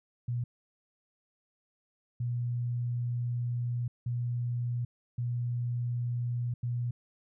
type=tone bursts at uneven times; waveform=sine; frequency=120.9 Hz; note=B2; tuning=36 cents flat; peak=-29 dBFS; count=5; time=0.28-0.44 / 2.2-3.88 / 4.06-4.85 / 5.18-6.54 / 6.63-6.91 s; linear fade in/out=5 ms; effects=none